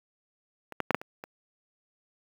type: clicks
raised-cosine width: 0.5 ms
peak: -25 / -12 / -8 / -7 / -24 / -24 dBFS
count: 6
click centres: 0.723 / 0.803 / 0.907 / 0.946 / 1.015 / 1.239 s
effects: high-pass 150 Hz 12 dB/octave + 7-bit